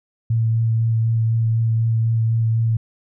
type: tone with vibrato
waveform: sine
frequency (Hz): 113.4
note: A#2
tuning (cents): -47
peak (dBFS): -15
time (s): 0.3-2.77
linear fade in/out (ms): 5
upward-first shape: sine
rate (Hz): 4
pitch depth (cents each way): 14
effects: none